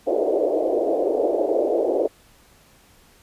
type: band-pass noise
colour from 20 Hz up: white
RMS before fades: -21 dBFS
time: 0.06-2.08 s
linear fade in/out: 20 ms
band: 320 to 640 Hz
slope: 48 dB/octave
effects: pink hiss -54 dBFS RMS until 3.22 s + resampled to 32000 Hz